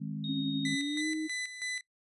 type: chord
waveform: sine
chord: Ab major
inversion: second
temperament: equal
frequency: 155.56 / 207.7 / 261.6 Hz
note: Eb3 / Ab3 / C4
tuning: 0 / 0 / 0 cents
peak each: -37 / -38 / -42 dBFS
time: 0-0.76 s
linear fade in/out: 20 ms
type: tone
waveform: sine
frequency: 3729 Hz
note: A#7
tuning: in tune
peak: -37 dBFS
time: 0.24-1.01 s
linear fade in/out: 2 ms
type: tone with pitch glide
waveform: sine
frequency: 272.9 to 313.5 Hz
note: C#4 to D#4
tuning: -27 to +13 cents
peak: -31 dBFS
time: 0.28-1.28 s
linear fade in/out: 20 ms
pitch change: +240 cents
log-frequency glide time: 0.72-1.08 s
type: tone with tremolo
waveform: sawtooth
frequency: 2001 Hz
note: B6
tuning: 22 cents sharp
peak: -30 dBFS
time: 0.65-1.81 s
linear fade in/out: 2 ms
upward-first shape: square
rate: 3.1 Hz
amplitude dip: 65%
effects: noise-tail reverb RT60 0.1 s tail -20 dB re dry + resampled to 24000 Hz